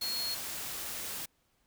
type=tone in noise; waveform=sine; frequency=4300 Hz; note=C8; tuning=47 cents sharp; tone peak=-33 dBFS; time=0.01-0.35 s; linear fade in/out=10 ms; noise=white; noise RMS=-39 dBFS; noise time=0.01-1.26 s; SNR=+3 dB; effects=pink hiss -73 dBFS RMS until 1.66 s